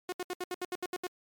sawtooth tone bursts, 361.5 Hz, F#4, 40 cents flat, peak -29 dBFS, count 10, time 0.09-1.069 s, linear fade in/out 2 ms, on 34 ms, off 71 ms, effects MP3 96 kbps

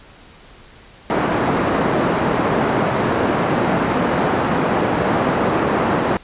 pink band-pass noise, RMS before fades -18 dBFS, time 1.1-6.17 s, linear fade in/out 0 ms, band 180 to 1300 Hz, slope 12 dB/octave, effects pink hiss -44 dBFS RMS until 6.23 s + resampled to 8000 Hz

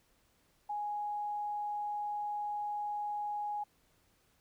sine tone, 830.6 Hz, G#5, in tune, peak -34 dBFS, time 0.69-3.64 s, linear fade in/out 10 ms, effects pink hiss -71 dBFS RMS until 4.4 s

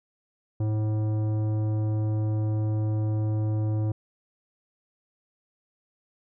sine tone with tanh clipping, 107.7 Hz, A2, 37 cents flat, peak -25 dBFS, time 0.6-3.92 s, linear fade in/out 5 ms, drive 13 dB, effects none

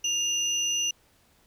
sine tone pair together, 2820 / 5968 Hz, F7 / F#8, +16 / +14 cents, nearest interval octave + minor second, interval 1298 cents, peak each -26 dBFS, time 0.04-0.91 s, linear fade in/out 5 ms, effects tanh soft clip ceiling -19 dBFS + pink hiss -63 dBFS RMS until 1.46 s

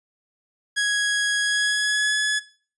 sawtooth tone with pitch glide, 1661.2 to 1700 Hz, G#6 to G#6, 0 to +40 cents, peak -16 dBFS, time 0.76-2.4 s, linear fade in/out 20 ms, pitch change +40 cents, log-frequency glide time 1.4-2.14 s, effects noise-tail reverb RT60 0.4 s tail -17 dB re dry + resampled to 24000 Hz

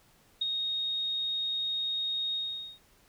sine tone with ADSR envelope, 3729 Hz, A#7, in tune, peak -25 dBFS, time 0.41-2.79 s, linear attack 7 ms, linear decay 21 ms, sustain -4 dB, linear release 450 ms, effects pink hiss -63 dBFS RMS until 3.08 s

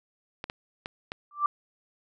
clicks, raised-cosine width 0.3 ms, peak -18 dBFS, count 4, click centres 0.441 / 0.499 / 0.859 / 1.119 s
sine tone with exponential growth, 1174.7 Hz, D6, in tune, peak -17 dBFS, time 1.31-1.46 s, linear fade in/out 2 ms, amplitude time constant 32 ms
effects none

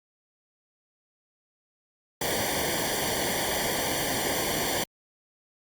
pink noise with comb filter, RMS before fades -28 dBFS, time 2.21-4.84 s, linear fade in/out 5 ms, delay 0.76 ms, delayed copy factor -1, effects Opus 48 kbps

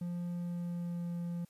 triangle tone with pitch glide, 174.61 to 172.5 Hz, F3 to F3, 0 to -21 cents, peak -33 dBFS, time 0.01-1.45 s, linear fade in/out 5 ms, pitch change -21 cents, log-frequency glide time 0.31-1.15 s, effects white hiss -69 dBFS RMS until 1.49 s + resampled to 32000 Hz

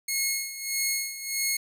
10% pulse tone with tremolo, 2171 Hz, C#7, 37 cents flat, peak -15 dBFS, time 0.08-1.57 s, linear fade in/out 5 ms, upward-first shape sine, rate 1.6 Hz, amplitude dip 75%, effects none

